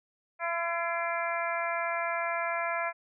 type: harmonic tone with a mistuned harmonic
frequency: 337.9 Hz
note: E4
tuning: 43 cents sharp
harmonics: 2 / 3 / 4 / 5 / 6 / 7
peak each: -33 / -35 / -36 / -37 / -38 / -38 dBFS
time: 0.39-2.93 s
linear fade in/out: 50 ms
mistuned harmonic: 6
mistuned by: +43 cents
effects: none